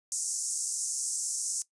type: band-pass noise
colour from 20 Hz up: white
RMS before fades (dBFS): -33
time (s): 0.12-1.62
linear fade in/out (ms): 0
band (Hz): 5800 to 9400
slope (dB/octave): 48
effects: noise-tail reverb RT60 0.1 s tail -17 dB re dry + resampled to 24000 Hz